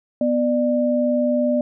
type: tone pair together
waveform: sine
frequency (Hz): 246.9 / 595.8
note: B3 / D5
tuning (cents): 0 / +25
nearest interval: octave + minor third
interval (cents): 1525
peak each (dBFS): -19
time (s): 0.21-1.61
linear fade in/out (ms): 2
effects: none